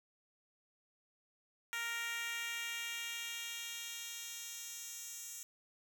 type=tone with high-pass filter sweep; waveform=10% pulse; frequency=466.2 Hz; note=A#4; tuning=in tune; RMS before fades=-43 dBFS; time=1.73-5.43 s; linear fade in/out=0 ms; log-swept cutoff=1600 to 6700 Hz; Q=1.3; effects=none